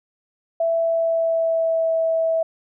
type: tone with pitch glide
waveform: sine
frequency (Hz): 663 to 652.4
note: E5 to E5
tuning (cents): +10 to -18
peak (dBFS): -17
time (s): 0.6-2.43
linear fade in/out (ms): 5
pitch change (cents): -28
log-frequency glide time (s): 0.76-1.92
effects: none